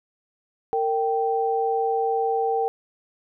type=tone pair together; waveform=sine; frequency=457.8 / 780 Hz; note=A#4 / G5; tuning=-31 / -9 cents; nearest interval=major sixth; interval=922 cents; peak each=-23 dBFS; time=0.73-2.68 s; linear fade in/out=0 ms; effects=none